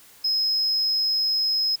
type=tone; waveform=sine; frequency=5120 Hz; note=D#8; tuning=49 cents sharp; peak=-18 dBFS; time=0.24-1.76 s; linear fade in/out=10 ms; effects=tanh soft clip ceiling -18 dBFS + white hiss -51 dBFS RMS until 1.8 s